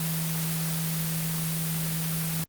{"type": "tone in noise", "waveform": "sine", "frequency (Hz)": 162.1, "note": "E3", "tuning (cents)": -29, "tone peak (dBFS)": -28, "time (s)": [0, 2.44], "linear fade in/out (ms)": 2, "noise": "white", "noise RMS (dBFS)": -32, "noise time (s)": [0, 2.44], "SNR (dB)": 1, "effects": ["Opus 32 kbps"]}